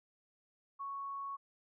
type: tone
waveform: sine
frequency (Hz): 1108.7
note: C#6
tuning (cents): 0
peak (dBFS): -39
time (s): 0.79-1.37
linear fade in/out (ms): 20
effects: none